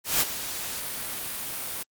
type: noise with ADSR envelope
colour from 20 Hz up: white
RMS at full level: -21 dBFS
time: 0.04-1.83 s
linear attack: 170 ms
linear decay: 33 ms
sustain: -12 dB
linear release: 4 ms
effects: Opus 48 kbps